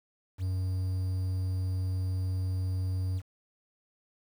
triangle tone with quantisation, 93 Hz, F#2, 9 cents sharp, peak -26 dBFS, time 0.38-3.22 s, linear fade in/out 50 ms, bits 9, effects none

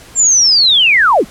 sine linear sweep, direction down, 7459 to 138.59 Hz, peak -6 dBFS, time 0.15-1.25 s, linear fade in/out 50 ms, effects pink hiss -38 dBFS RMS until 1.3 s + low-pass 12000 Hz 12 dB/octave

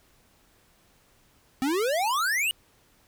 square exponential sweep, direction up, 252.7 to 2970 Hz, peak -24 dBFS, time 1.62-2.51 s, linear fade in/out 0 ms, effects pink hiss -62 dBFS RMS until 3.07 s

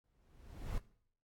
brown noise with exponential growth, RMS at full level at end -38 dBFS, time 0.04-0.78 s, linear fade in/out 0 ms, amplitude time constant 160 ms, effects noise-tail reverb RT60 0.6 s tail -18 dB re dry + AAC 64 kbps

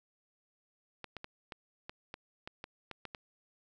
clicks, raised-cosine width 0.3 ms, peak -26 dBFS, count 11, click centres 1.043 / 1.167 / 1.244 / 1.522 / 1.895 / 2.141 / 2.475 / 2.641 / 2.913 / 3.053 / 3.148 s, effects none

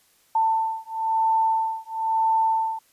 sine beating tone pair, 891 / 892 Hz, A5 / A5, +22 / +23 cents, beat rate 1 Hz, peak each -23 dBFS, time 0.35-2.79 s, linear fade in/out 5 ms, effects white hiss -61 dBFS RMS until 2.92 s + resampled to 32000 Hz

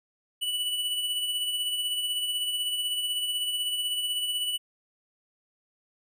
square tone with tremolo, 2960 Hz, F#7, in tune, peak -26 dBFS, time 0.41-4.58 s, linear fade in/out 20 ms, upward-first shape sine, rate 16 Hz, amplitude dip 40%, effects none

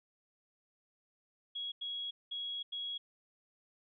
sine tone bursts at uneven times, 3322 Hz, G#7, in tune, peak -37 dBFS, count 4, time 1.55-1.72 / 1.81-2.11 / 2.31-2.63 / 2.72-2.98 s, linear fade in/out 10 ms, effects none

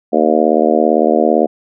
harmonic tone, 77.78 Hz, D#2, in tune, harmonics 3 / 4 / 5 / 6 / 7 / 8 / 9, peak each -17 / -17 / -17 / -17 / -17 / -17 / -17 dBFS, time 0.12-1.47 s, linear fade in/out 20 ms, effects none

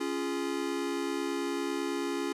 square chord, Db major, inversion none, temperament equal with one note detuned, 277.2 / 345.4 / 415.3 Hz, Db4 / F4 / Ab4, 0 / -19 / 0 cents, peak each -35 / -35 / -37 dBFS, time 0-2.33 s, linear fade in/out 10 ms, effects low-pass 10000 Hz 12 dB/octave

